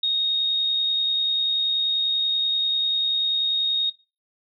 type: tone with amplitude modulation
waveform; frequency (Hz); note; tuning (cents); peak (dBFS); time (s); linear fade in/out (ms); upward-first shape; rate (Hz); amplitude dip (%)
sine; 3729; A#7; 0; -18; 0.03-3.9; 5; sine; 70.3; 25
effects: noise-tail reverb RT60 0.3 s tail -21 dB re dry